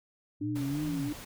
sine exponential two-way sweep, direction up then down, 108.3 to 171.3 to 108.3 Hz, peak -34 dBFS, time 0.4-1.12 s, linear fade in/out 50 ms, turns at 0.96 s
sine tone with vibrato, 290 Hz, D4, 22 cents flat, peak -31 dBFS, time 0.41-1.13 s, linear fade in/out 5 ms, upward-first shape sine, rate 3 Hz, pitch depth 80 cents each way
pink noise, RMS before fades -45 dBFS, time 0.55-1.25 s, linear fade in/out 10 ms
effects none

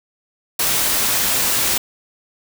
white noise, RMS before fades -18 dBFS, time 0.59-1.78 s, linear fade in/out 5 ms, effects none

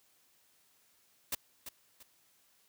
white noise with echo, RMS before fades -34 dBFS, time 1.32-1.35 s, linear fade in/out 5 ms, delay 340 ms, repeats 2, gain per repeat -10 dB, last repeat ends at 2.03 s, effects white hiss -69 dBFS RMS until 2.68 s + high-pass 60 Hz 12 dB/octave

